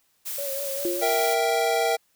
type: noise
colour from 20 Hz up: blue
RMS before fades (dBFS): -32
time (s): 0.25-1.35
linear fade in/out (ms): 20
type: tone with vibrato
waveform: sine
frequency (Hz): 554.4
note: C#5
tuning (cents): 0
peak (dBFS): -30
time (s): 0.38-1.04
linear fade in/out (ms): 5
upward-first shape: sine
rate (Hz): 5.1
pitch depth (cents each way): 43
type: tone with exponential decay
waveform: sine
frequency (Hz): 349.2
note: F4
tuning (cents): 0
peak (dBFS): -22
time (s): 0.85-1.45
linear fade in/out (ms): 1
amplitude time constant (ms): 130
type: chord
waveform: square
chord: E diminished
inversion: second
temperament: equal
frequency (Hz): 466.2 / 659.3 / 784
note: Bb4 / E5 / G5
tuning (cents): 0 / 0 / 0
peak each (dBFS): -26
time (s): 1.01-1.97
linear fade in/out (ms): 20
effects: white hiss -67 dBFS RMS until 2.15 s

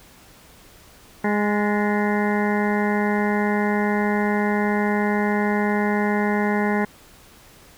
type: harmonic tone with a mistuned harmonic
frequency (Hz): 207.2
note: G#3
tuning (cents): -4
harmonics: 1 / 2 / 3 / 4 / 5 / 7 / 8 / 9 / 10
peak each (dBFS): -21 / -25 / -31 / -27 / -32 / -33 / -33 / -31 / -34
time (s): 1.24-6.85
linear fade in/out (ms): 5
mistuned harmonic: 8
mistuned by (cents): +62
effects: pink hiss -49 dBFS RMS until 7.77 s

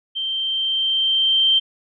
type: tone with level ramp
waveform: sine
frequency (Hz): 3136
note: G7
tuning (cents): 0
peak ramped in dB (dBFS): -22 to -12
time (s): 0.15-1.6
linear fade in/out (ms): 20
effects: none

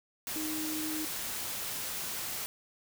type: tone in noise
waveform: sine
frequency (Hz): 311.1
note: D#4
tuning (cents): 0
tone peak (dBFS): -35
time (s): 0.36-1.05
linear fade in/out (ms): 0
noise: white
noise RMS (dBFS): -37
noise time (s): 0.27-2.46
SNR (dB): -1
effects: none

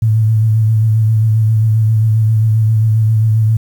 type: tone with vibrato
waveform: sine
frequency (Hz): 110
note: A2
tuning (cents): 0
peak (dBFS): -8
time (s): 0.02-3.57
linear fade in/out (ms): 5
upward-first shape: sine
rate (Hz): 7.5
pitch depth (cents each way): 33
effects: 7-bit

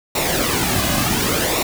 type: noise with flanger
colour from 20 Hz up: pink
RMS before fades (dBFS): -19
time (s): 0.15-1.63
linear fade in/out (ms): 5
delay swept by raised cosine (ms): 0.62 to 2.22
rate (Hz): 0.68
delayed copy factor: -0.65
effects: none

